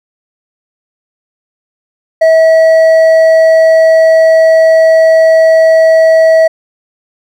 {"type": "tone with hard clipping", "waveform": "triangle", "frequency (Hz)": 646, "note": "E5", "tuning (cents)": -35, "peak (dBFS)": -4, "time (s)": [2.21, 6.48], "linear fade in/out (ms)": 10, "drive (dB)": 8, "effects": []}